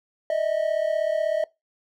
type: tone pair together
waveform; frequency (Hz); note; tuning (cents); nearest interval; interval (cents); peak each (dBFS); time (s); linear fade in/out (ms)
triangle; 608.8 / 645; D#5 / E5; -38 / -38; minor second; 100; -23 / -22; 0.3-1.44; 2
effects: noise-tail reverb RT60 0.2 s tail -21 dB re dry